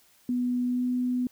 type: tone with pitch glide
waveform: sine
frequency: 246.9 to 249.2 Hz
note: B3 to B3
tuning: 0 to +16 cents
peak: -24 dBFS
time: 0.29-1.27 s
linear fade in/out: 2 ms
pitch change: +16 cents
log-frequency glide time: 0.67-0.83 s
effects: white hiss -61 dBFS RMS until 1.31 s